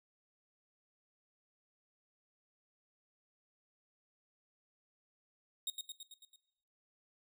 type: tone with echo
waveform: sawtooth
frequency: 3740 Hz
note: A#7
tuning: 5 cents sharp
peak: -32 dBFS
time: 5.67-5.7 s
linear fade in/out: 2 ms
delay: 110 ms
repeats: 6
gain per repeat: -4 dB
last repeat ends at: 6.36 s
effects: noise-tail reverb RT60 0.9 s tail -19 dB re dry